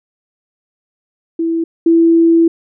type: tone pair in turn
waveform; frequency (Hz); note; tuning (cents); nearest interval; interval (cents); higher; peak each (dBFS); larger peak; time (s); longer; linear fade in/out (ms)
sine; 330.2 / 332.1; E4 / E4; +3 / +13; unison; 10; second; -13 / -6; second; 1.39-1.64 / 1.86-2.48; second; 5
effects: none